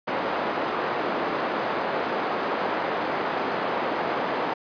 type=band-pass noise; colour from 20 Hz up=white; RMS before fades=-27 dBFS; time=0.07-4.54 s; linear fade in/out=10 ms; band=280 to 1000 Hz; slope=12 dB/octave; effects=resampled to 11025 Hz